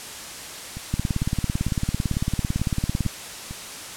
two click trains, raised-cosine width 5 ms, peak -10 / -21 dBFS, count 39 / 7, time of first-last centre 0.94-3.063 / 0.77-3.51 s, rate 17.9 / 2.19 Hz, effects white hiss -36 dBFS RMS until 3.96 s + low-pass 10000 Hz 12 dB/octave

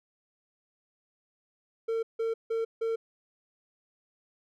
triangle tone bursts, 453.3 Hz, A#4, 48 cents flat, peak -25 dBFS, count 4, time 1.88-2.96 s, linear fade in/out 10 ms, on 150 ms, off 160 ms, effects none

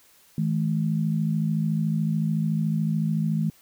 sine tone pair together, 160.54 / 214.3 Hz, E3 / A3, -45 / -45 cents, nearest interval perfect fourth, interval 500 cents, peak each -23 / -26 dBFS, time 0.38-3.5 s, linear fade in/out 2 ms, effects white hiss -57 dBFS RMS until 3.61 s

